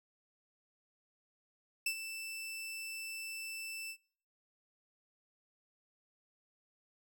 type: tone with ADSR envelope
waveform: sawtooth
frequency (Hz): 2654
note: E7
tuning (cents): +11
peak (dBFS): -27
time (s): 1.86-3.97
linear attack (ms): 5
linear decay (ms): 74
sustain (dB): -11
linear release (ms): 72
effects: noise-tail reverb RT60 0.6 s tail -25 dB re dry